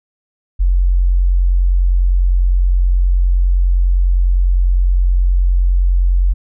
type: tone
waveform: sine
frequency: 44.89 Hz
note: F1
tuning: 48 cents sharp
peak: -9 dBFS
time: 0.59-6.34 s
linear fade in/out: 20 ms
effects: none